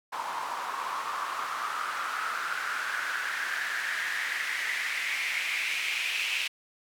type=noise with band-pass filter sweep; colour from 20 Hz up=white; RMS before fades=-32 dBFS; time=0.12-6.48 s; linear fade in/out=10 ms; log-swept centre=960 to 2600 Hz; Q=4.8; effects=none